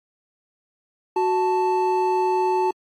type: tone pair together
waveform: triangle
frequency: 370 / 880 Hz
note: F#4 / A5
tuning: 0 / 0 cents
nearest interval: octave + minor third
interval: 1500 cents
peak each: -19 dBFS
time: 1.16-2.71 s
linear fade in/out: 5 ms
effects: AAC 64 kbps

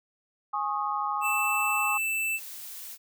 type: chord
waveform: sine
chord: Ab suspended fourth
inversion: none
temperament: equal with one note detuned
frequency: 830.6 / 1091.6 / 1244.5 Hz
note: Ab5 / Db6 / Eb6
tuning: 0 / -27 / 0 cents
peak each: -31 dBFS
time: 0.53-1.98 s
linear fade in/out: 10 ms
type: tone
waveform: square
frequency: 2649 Hz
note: E7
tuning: 8 cents sharp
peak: -27 dBFS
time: 1.21-2.4 s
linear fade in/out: 50 ms
type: noise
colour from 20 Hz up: blue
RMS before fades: -41 dBFS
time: 2.35-2.98 s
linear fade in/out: 50 ms
effects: none

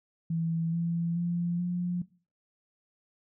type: tone with pitch steps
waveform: sine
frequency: 164.81 / 168.76 / 172.8 / 176.95 Hz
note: E3 / E3 / F3 / F3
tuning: 0 / +41 / -18 / +23 cents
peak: -27 dBFS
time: 0.3-2.02 s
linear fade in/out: 5 ms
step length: 430 ms
effects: noise-tail reverb RT60 0.4 s tail -20 dB re dry

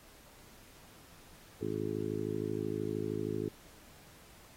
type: harmonic tone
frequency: 53 Hz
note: G#1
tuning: 36 cents sharp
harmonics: 2 / 3 / 4 / 5 / 6 / 7 / 8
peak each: -42 / -43 / -43 / -42 / -40 / -39 / -39 dBFS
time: 1.61-3.49 s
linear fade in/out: 5 ms
effects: pink hiss -58 dBFS RMS until 4.56 s + AAC 48 kbps

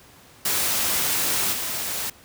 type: noise with level steps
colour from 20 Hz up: white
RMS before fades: -23 / -28 dBFS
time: 0.45-2.1 s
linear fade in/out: 5 ms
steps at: 1.52 s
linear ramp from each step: 20 ms
effects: pink hiss -50 dBFS RMS until 2.24 s + high-pass 60 Hz 12 dB/octave

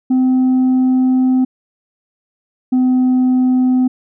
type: tone pair in turn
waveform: sine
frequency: 257.2 / 254.7 Hz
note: C4 / C4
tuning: -30 / -46 cents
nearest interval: unison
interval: 16 cents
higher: first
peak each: -7 dBFS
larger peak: neither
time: 0.1-1.45 / 2.72-3.88 s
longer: first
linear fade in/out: 10 ms
effects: tanh soft clip ceiling -9 dBFS

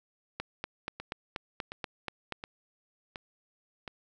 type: two click trains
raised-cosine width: 0.3 ms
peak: -18 / -23 dBFS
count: 9 / 5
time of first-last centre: 0.4-2.323 / 1-3.878 s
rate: 4.16 / 1.39 Hz
effects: none

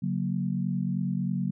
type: tone cluster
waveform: sine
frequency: 141.1 / 184.3 / 233.7 Hz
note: C#3 / F#3 / A#3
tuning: +31 / -7 / +5 cents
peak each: -31 / -28 / -33 dBFS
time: 0.02-1.51 s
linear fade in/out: 10 ms
effects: none

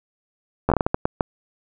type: slowing click train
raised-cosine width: 1 ms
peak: -4 dBFS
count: 10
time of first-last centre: 0.69-1.208 s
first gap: 11 ms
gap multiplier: 1.39
effects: none

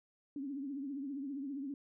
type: tone with vibrato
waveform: sine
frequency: 277.2 Hz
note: C#4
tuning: in tune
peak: -38 dBFS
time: 0.36-1.74 s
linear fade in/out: 2 ms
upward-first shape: triangle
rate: 15 Hz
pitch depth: 120 cents each way
effects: none

